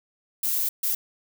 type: noise bursts at uneven times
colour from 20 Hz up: violet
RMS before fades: -25 dBFS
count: 2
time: 0.43-0.69 / 0.83-0.95 s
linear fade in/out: 5 ms
effects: none